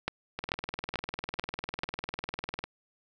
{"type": "two click trains", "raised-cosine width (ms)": 0.3, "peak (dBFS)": [-13, -18], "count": [5, 46], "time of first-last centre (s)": [[0.08, 1.834], [0.39, 2.64]], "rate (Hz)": [2.28, 20], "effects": []}